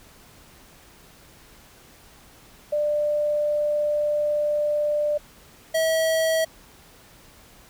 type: tone pair in turn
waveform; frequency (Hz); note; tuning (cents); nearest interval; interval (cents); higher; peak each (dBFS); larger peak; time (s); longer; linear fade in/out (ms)
sine / square; 594 / 645; D5 / E5; +20 / -38; minor second; 142; second; -20 / -20; neither; 2.72-5.18 / 5.74-6.45; first; 10
effects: pink hiss -51 dBFS RMS until 7.69 s